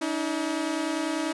sawtooth tone pair together, 289 / 319.2 Hz, D4 / D#4, -28 / +44 cents, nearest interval major second, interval 172 cents, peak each -27 / -24 dBFS, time 0.01-1.33 s, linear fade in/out 10 ms, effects resampled to 24000 Hz

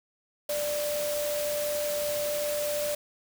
sine tone in noise, 590 Hz, D5, 8 cents sharp, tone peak -28 dBFS, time 0.49-2.95 s, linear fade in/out 5 ms, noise white, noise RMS -35 dBFS, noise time 0.49-2.95 s, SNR +4 dB, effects none

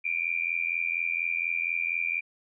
sine tone with amplitude modulation, 2378 Hz, D7, 21 cents sharp, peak -22 dBFS, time 0.04-2.21 s, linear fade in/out 20 ms, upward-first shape sine, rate 84.2 Hz, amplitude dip 95%, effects none

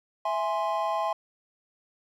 triangle chord, E augmented, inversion none, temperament equal, 659.3 / 830.6 / 1046.5 Hz, E5 / G#5 / B#5, 0 / 0 / 0 cents, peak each -28 dBFS, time 0.25-1.13 s, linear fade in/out 5 ms, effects none

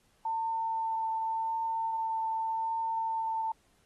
sine tone with vibrato, 897 Hz, A5, 33 cents sharp, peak -29 dBFS, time 0.25-3.52 s, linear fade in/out 5 ms, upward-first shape triangle, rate 0.86 Hz, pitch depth 10 cents each way, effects pink hiss -69 dBFS RMS until 3.85 s + AAC 32 kbps

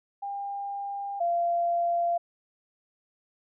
sine tone pair in turn, 801 / 688.7 Hz, G5 / F5, +37 / -24 cents, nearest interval minor third, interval 261 cents, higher first, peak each -31 / -23 dBFS, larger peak second, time 0.22-1.2 / 1.2-2.18 s, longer neither, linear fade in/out 10 ms, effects none

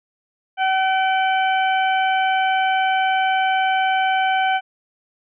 harmonic tone with a mistuned harmonic, 760 Hz, F#5, 46 cents sharp, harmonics 1 / 2 / 3 / 4, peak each -17 / -23 / -27 / -29 dBFS, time 0.57-4.61 s, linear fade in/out 50 ms, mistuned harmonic 3, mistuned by +33 cents, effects none

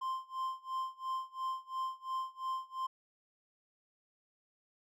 triangle tone with tremolo, 1046.5 Hz, C6, in tune, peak -31 dBFS, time 0.01-2.87 s, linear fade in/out 10 ms, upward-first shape sine, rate 2.9 Hz, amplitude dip 95%, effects none

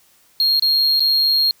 triangle tone with dropouts, 4249 Hz, C8, 26 cents sharp, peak -12 dBFS, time 0.4-1.51 s, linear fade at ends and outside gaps 1 ms, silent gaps 0.596-0.623 / 0.996-1.004 s, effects white hiss -55 dBFS RMS until 1.6 s

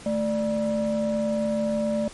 triangle ring-modulated tone, 185 Hz, F#3, in tune, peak -17 dBFS, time 0.06-2.08 s, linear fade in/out 2 ms, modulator 405 Hz, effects pink hiss -44 dBFS RMS until 2.13 s + MP3 48 kbps

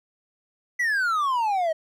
triangle exponential sweep, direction down, 2004 to 622.3 Hz, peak -19 dBFS, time 0.79-1.73 s, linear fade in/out 10 ms, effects none

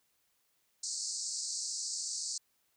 white band-pass noise, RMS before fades -38 dBFS, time 0.83-2.38 s, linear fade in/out 5 ms, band 4300 to 8400 Hz, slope 96 dB/octave, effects white hiss -75 dBFS RMS until 2.76 s

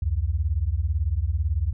sine beating tone pair, 68 / 86 Hz, C#2 / F2, -33 / -26 cents, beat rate 18 Hz, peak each -24 dBFS, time 0.02-1.73 s, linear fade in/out 5 ms, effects none

